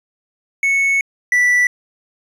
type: tone pair in turn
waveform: triangle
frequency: 2208 / 1967.1 Hz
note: C#7 / B6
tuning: -7 / -7 cents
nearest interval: major second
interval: 200 cents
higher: first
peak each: -11 / -9 dBFS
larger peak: second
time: 0.63-1.01 / 1.32-1.67 s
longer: first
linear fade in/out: 2 ms
effects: resampled to 32000 Hz